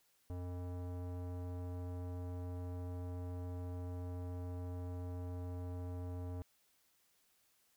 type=tone with low-pass filter; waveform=square; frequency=89.3 Hz; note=F2; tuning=39 cents sharp; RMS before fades=-43 dBFS; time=0.3-6.42 s; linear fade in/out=0 ms; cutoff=740 Hz; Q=1; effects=white hiss -74 dBFS RMS until 7.76 s